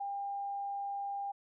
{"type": "tone", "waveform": "sine", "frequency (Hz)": 800, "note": "G5", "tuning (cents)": 35, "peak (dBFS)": -35, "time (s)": [0, 1.32], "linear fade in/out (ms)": 10, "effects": []}